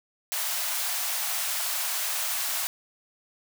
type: high-pass noise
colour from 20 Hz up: white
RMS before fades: -29 dBFS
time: 0.32-2.67 s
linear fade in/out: 0 ms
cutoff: 600 Hz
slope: 96 dB/octave
effects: none